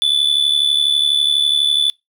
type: tone with amplitude modulation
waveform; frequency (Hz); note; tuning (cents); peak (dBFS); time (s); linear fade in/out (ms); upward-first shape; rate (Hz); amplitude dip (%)
triangle; 3482; A7; -19; -8; 0.02-1.9; 0; sine; 72.1; 70
effects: noise-tail reverb RT60 0.2 s tail -26 dB re dry